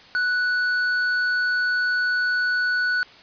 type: tone with tanh clipping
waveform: sine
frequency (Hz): 1480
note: F#6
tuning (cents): 0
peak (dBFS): -21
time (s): 0.15-3.03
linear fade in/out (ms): 0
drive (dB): 9
effects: white hiss -47 dBFS RMS until 3.22 s + resampled to 11025 Hz